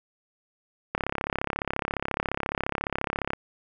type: click train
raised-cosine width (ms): 0.5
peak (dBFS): -11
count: 83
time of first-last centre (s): 0.95-3.334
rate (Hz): 34.4
effects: none